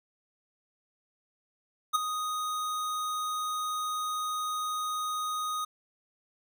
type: tone with ADSR envelope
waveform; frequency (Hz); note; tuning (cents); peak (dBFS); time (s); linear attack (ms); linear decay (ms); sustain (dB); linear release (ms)
square; 1244.5; D#6; 0; -21; 1.93-5.65; 22; 16; -10; 8
effects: none